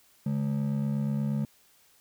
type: ring-modulated tone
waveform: triangle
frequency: 177.2 Hz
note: F3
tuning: 25 cents sharp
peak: -21 dBFS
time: 0.26-1.45 s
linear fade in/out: 2 ms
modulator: 34.2 Hz
effects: white hiss -62 dBFS RMS until 2 s